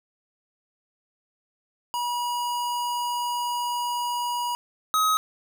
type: tone pair in turn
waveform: square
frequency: 966 / 1268.3 Hz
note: B5 / D#6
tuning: -39 / +33 cents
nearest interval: perfect fourth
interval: 472 cents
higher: second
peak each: -26 / -20 dBFS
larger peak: second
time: 1.94-4.55 / 4.94-5.17 s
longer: first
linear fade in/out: 0 ms
effects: none